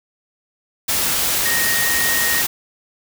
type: tone in noise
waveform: sine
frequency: 1864.7 Hz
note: A#6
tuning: in tune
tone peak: -20 dBFS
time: 1.45-2.42 s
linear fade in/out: 10 ms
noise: white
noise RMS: -19 dBFS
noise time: 0.88-2.47 s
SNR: -4 dB
effects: none